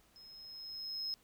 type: tone with level ramp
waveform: triangle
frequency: 5150 Hz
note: E8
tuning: 41 cents flat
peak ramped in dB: -53 to -33 dBFS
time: 0.16-1.14 s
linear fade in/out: 0 ms
effects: tanh soft clip ceiling -31 dBFS + pink hiss -68 dBFS RMS until 1.23 s